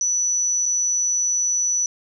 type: tone with dropouts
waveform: sine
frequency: 5940 Hz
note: F#8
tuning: 6 cents sharp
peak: -18 dBFS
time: 0.01-1.86 s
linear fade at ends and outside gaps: 1 ms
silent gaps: 0.657-0.661 s
effects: none